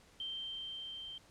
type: tone with level ramp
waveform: sine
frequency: 3136 Hz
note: G7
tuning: in tune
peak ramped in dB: -38 to -44 dBFS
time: 0.2-1.18 s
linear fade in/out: 2 ms
effects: pink hiss -63 dBFS RMS until 1.3 s + low-pass 9000 Hz 12 dB/octave